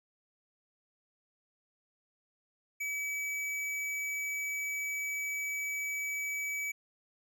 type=tone; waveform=square; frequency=2287 Hz; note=D7; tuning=47 cents flat; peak=-34 dBFS; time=2.8-6.72 s; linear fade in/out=10 ms; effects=none